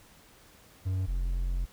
triangle tone pair in turn, 93.8 / 44.27 Hz, F#2 / F1, +24 / +24 cents, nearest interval octave + minor second, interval 1300 cents, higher first, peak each -25 dBFS, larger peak neither, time 0.85-1.07 / 1.07-1.66 s, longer second, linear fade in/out 20 ms, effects pink hiss -57 dBFS RMS until 1.72 s

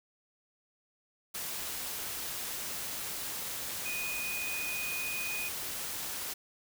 sine tone in noise, 2481 Hz, D#7, 6 cents flat, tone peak -35 dBFS, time 3.85-5.49 s, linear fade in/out 10 ms, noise white, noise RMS -38 dBFS, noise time 1.34-6.34 s, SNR 0 dB, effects none

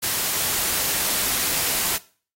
white noise, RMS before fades -23 dBFS, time 0.02-1.98 s, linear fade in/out 20 ms, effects noise-tail reverb RT60 0.4 s tail -19 dB re dry + AAC 48 kbps

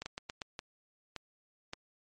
two click trains, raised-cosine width 0.2 ms, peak -22 / -21 dBFS, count 4 / 4, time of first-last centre 0.02-1.734 / 0.06-0.418 s, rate 1.75 / 8.38 Hz, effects MP3 48 kbps

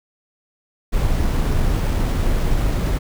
brown noise with sample-and-hold, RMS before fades -18 dBFS, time 0.92-2.99 s, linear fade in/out 20 ms, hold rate 11025 Hz, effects none

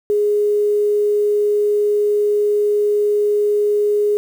sine tone, 415.3 Hz, G#4, in tune, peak -13 dBFS, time 0.1-4.17 s, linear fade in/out 0 ms, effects 7-bit

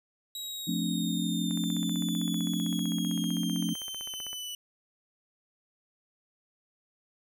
sawtooth linear sweep, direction down, 3846 to 2960 Hz, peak -33 dBFS, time 0.35-4.55 s, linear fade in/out 2 ms
sine chord, D minor seventh, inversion first, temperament equal, 174.61 / 220 / 261.6 / 293.7 Hz, F3 / A3 / C4 / D4, 0 / 0 / 0 / 0 cents, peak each -31 / -33 / -36 / -35 dBFS, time 0.67-3.74 s, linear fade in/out 10 ms
click train, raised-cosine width 0.5 ms, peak -31 dBFS, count 45, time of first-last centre 1.51-4.331 s, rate 15.6 Hz
effects none

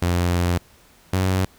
sawtooth tone pair in turn, 87.8 / 93.67 Hz, F2 / F#2, +10 / +22 cents, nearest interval minor second, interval 112 cents, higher second, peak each -14 / -14 dBFS, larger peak neither, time 0.02-0.58 / 1.13-1.45 s, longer first, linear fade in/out 5 ms, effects pink hiss -53 dBFS RMS until 1.58 s

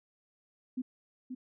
sine tone with echo, 254.6 Hz, C4, 47 cents flat, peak -31 dBFS, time 0.77-0.82 s, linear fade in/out 10 ms, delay 530 ms, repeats 1, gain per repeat -6 dB, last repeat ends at 1.35 s, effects none

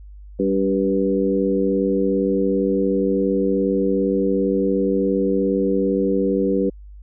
harmonic tone with a mistuned harmonic, 97.3 Hz, G2, 12 cents flat, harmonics 2 / 3 / 4 / 5, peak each -22 / -22 / -22 / -22 dBFS, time 0.39-6.7 s, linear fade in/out 10 ms, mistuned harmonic 3, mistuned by -29 cents, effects added 50 Hz sine -37 dBFS peak until 7.02 s

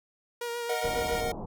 sawtooth tone with vibrato, 473.6 Hz, A#4, 27 cents sharp, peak -28 dBFS, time 0.41-1.21 s, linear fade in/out 5 ms, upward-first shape sine, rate 7.4 Hz, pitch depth 21 cents each way
square chord, D# minor, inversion second, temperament equal with one note detuned, 466.2 / 622.3 / 734.5 Hz, A#4 / D#5 / F#5, 0 / 0 / -13 cents, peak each -33 / -36 / -34 dBFS, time 0.69-1.32 s, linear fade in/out 5 ms
pink low-pass noise, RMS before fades -37 dBFS, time 0.83-1.46 s, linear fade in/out 10 ms, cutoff 1000 Hz, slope 48 dB/octave
effects none

